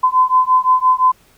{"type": "beating tone pair", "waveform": "sine", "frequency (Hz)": [1018, 1023.8], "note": ["C6", "C6"], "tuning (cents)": [-48, -38], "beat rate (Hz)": 5.8, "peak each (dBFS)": -13, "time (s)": [0.03, 1.12], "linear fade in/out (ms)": 10, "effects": ["pink hiss -52 dBFS RMS until 1.37 s"]}